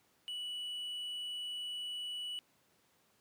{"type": "tone", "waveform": "triangle", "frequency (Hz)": 2950, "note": "F#7", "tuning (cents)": -6, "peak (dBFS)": -37, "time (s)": [0.28, 2.39], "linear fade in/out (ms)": 0, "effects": ["pink hiss -71 dBFS RMS until 3.2 s", "high-pass 150 Hz 12 dB/octave"]}